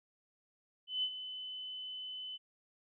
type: tone with ADSR envelope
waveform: sine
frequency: 3022 Hz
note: F#7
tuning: 36 cents sharp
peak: -30 dBFS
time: 0.87-2.38 s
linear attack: 160 ms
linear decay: 64 ms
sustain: -11 dB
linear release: 27 ms
effects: none